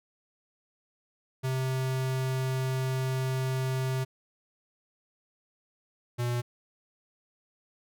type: tone pair in turn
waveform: square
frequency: 130.81 / 121.09 Hz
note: C3 / B2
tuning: 0 / -34 cents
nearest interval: minor second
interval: 134 cents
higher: first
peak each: -28 dBFS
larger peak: neither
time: 1.43-4.05 / 6.18-6.42 s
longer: first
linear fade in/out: 20 ms
effects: none